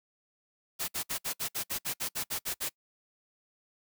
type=noise bursts; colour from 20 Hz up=white; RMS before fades=-33 dBFS; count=13; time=0.79-2.695 s; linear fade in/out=20 ms; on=93 ms; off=58 ms; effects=noise-tail reverb RT60 0.1 s tail -25 dB re dry